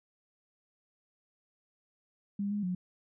sine tone with pitch steps, 201.3 / 206.3 / 181.2 Hz, G3 / G#3 / F#3, +46 / -11 / -36 cents, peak -30 dBFS, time 2.39-2.75 s, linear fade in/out 5 ms, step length 120 ms, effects none

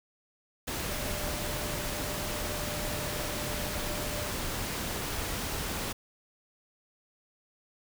sine tone in noise, 596 Hz, D5, 25 cents sharp, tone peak -41 dBFS, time 0.89-4.31 s, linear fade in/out 10 ms, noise pink, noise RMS -34 dBFS, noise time 0.67-5.93 s, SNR -10 dB, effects none

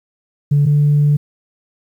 sine tone pair in turn, 144.4 / 146.58 Hz, D3 / D3, -29 / -3 cents, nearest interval unison, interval 26 cents, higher second, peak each -8 dBFS, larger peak neither, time 0.51-0.66 / 0.66-1.17 s, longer second, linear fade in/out 10 ms, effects tanh soft clip ceiling -6 dBFS + 8-bit

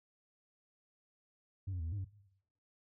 sine tone with pitch steps, 96.1 / 89.9 / 80.8 / 82.2 / 102.1 / 94.9 Hz, G2 / F#2 / E2 / E2 / G#2 / F#2, -34 / -49 / -34 / -4 / -29 / +44 cents, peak -34 dBFS, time 1.67-2.048 s, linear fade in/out 10 ms, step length 63 ms, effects noise-tail reverb RT60 0.7 s tail -17 dB re dry + tanh soft clip ceiling -35 dBFS

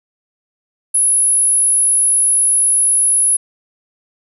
sine tone, 10548 Hz, E9, in tune, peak -10 dBFS, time 0.94-3.37 s, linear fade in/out 10 ms, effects none

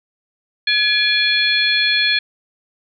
harmonic tone with a mistuned harmonic, 847 Hz, G#5, 34 cents sharp, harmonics 2 / 3 / 4 / 5, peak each -19 / -19 / -19 / -19 dBFS, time 0.67-2.19 s, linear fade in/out 5 ms, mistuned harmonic 3, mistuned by -100 cents, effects none

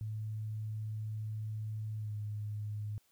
sine tone with pitch glide, 108.2 to 105.18 Hz, A2 to G#2, -29 to +22 cents, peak -36 dBFS, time 0.01-2.98 s, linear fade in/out 0 ms, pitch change -49 cents, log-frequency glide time 1.97-2.13 s, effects white hiss -72 dBFS RMS until 3.11 s

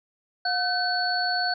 sine tone cluster, 719 / 1522 / 4423 Hz, F#5 / F#6 / C#8, -50 / +48 / -5 cents, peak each -27 dBFS, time 0.45-1.54 s, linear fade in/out 5 ms, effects none

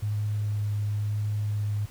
sine tone with vibrato, 104.4 Hz, G#2, 10 cents sharp, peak -25 dBFS, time 0.02-1.86 s, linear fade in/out 10 ms, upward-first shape sine, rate 1 Hz, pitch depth 10 cents each way, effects pink hiss -51 dBFS RMS until 1.9 s

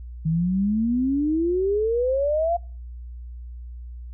sine exponential sweep, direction up, 155.56 to 703 Hz, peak -19 dBFS, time 0.25-2.57 s, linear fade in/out 10 ms, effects noise-tail reverb RT60 0.4 s tail -26 dB re dry + added 60 Hz sine -34 dBFS peak until 4.13 s

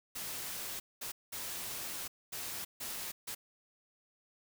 white noise bursts at uneven times, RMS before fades -41 dBFS, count 6, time 0.15-0.8 / 1.01-1.12 / 1.32-2.08 / 2.32-2.65 / 2.8-3.12 / 3.27-3.35 s, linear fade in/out 10 ms, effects none

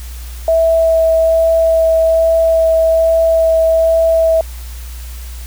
sine tone with vibrato, 653 Hz, E5, 17 cents flat, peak -8 dBFS, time 0.48-4.41 s, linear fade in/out 2 ms, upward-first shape sine, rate 1.2 Hz, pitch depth 8 cents each way, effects added 60 Hz sine -25 dBFS peak until 5.46 s + white hiss -37 dBFS RMS until 5.46 s

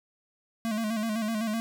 square tone with vibrato, 220 Hz, A3, in tune, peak -28 dBFS, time 0.65-1.6 s, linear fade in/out 0 ms, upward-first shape square, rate 7.9 Hz, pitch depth 61 cents each way, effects none

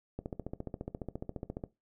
click train, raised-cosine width 2 ms, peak -24 dBFS, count 22, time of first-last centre 0.19-1.638 s, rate 14.5 Hz, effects noise-tail reverb RT60 0.2 s tail -17 dB re dry

